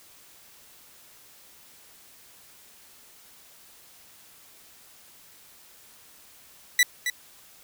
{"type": "tone with echo", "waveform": "sawtooth", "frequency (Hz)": 1969, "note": "B6", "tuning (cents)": -6, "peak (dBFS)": -12, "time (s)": [6.79, 6.83], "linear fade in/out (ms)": 2, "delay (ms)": 270, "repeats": 1, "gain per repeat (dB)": -9, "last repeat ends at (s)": 7.1, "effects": ["white hiss -53 dBFS RMS until 7.63 s"]}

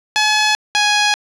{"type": "tone pair in turn", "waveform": "10% pulse", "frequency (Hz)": [852, 832.5], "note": ["G#5", "G#5"], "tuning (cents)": [44, 4], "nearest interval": "unison", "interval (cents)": 40, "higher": "first", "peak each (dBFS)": -4, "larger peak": "neither", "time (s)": [[0.16, 0.55], [0.75, 1.14]], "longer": "neither", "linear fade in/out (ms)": 0, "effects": ["resampled to 22050 Hz", "7-bit"]}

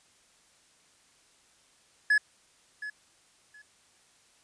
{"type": "tone with echo", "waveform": "triangle", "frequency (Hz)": 1700, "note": "G#6", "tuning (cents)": 40, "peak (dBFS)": -18, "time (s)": [2.1, 2.18], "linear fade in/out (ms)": 5, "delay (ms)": 720, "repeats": 2, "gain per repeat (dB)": -15, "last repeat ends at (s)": 3.62, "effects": ["white hiss -63 dBFS RMS until 4.43 s", "resampled to 22050 Hz"]}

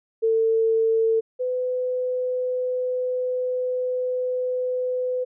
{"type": "tone pair in turn", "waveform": "sine", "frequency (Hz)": [448.8, 503.8], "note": ["A4", "B4"], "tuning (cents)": [34, 34], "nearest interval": "major second", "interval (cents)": 200, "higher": "second", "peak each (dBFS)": [-17, -22], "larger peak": "first", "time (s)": [[0.22, 1.21], [1.39, 5.25]], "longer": "second", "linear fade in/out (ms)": 20, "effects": []}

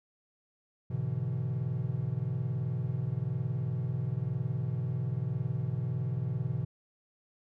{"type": "chord", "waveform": "triangle", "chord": "E dominant seventh", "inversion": "first", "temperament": "equal with one note detuned", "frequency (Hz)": [103.83, 125.77, 146.83, 164.81], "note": ["G#2", "B2", "D3", "E3"], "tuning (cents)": [0, 32, 0, 0], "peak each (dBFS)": [-36, -30, -36, -36], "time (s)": [0.9, 6.65], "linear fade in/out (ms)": 10, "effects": []}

